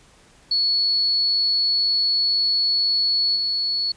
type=tone with level steps; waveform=sine; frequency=4398 Hz; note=C#8; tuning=14 cents flat; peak=-17 / -20 dBFS; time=0.51-3.92 s; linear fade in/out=5 ms; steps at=3.35 s; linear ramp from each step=20 ms; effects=pink hiss -53 dBFS RMS until 3.96 s + resampled to 22050 Hz